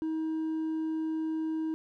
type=tone with hard clipping; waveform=sine; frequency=317.7 Hz; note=D#4; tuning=36 cents sharp; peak=-30 dBFS; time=0.02-1.74 s; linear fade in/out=0 ms; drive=2 dB; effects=none